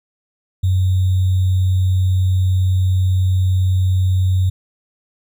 sine tone with sample-and-hold, 93 Hz, F#2, 9 cents sharp, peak -12 dBFS, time 0.63-4.5 s, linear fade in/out 10 ms, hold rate 3675 Hz, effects none

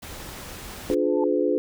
pink noise, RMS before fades -38 dBFS, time 0.02-0.95 s, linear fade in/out 10 ms
sine chord, D diminished seventh, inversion none, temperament just, 293.7 / 352.4 / 422.9 / 507.5 Hz, D4 / F4 / Ab4 / Cb5, 0 / +16 / +31 / +47 cents, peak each -25 dBFS, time 0.9-1.58 s, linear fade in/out 0 ms
sine tone with exponential growth, 880 Hz, A5, in tune, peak -26 dBFS, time 0.99-1.24 s, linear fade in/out 2 ms, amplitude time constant 54 ms
effects none

